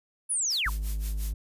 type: linear sweep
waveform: sine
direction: down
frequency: 10500 to 830.6 Hz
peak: -25 dBFS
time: 0.29-0.7 s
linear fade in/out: 20 ms
type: noise with tremolo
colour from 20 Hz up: blue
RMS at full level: -39 dBFS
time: 0.5-1.33 s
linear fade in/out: 5 ms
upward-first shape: sine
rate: 5.7 Hz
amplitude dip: 90%
type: tone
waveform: triangle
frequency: 51.91 Hz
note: G#1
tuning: in tune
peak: -26 dBFS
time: 0.66-1.34 s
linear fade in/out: 5 ms
effects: resampled to 32000 Hz